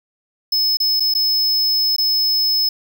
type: tone with dropouts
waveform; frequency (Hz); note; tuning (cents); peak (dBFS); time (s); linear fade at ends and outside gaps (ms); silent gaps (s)
square; 5200; E8; -24; -15; 0.52-2.69; 5; 0.771-0.801 / 0.998-1.004 / 1.139-1.149 / 1.964-1.982
effects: none